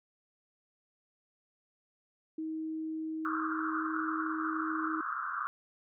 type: tone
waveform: sine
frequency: 316.9 Hz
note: D#4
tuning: 32 cents sharp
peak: -34 dBFS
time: 2.38-5.01 s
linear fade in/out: 5 ms
type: band-pass noise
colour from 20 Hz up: pink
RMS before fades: -36 dBFS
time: 3.25-5.47 s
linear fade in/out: 0 ms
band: 1100 to 1500 Hz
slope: 96 dB/octave
effects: none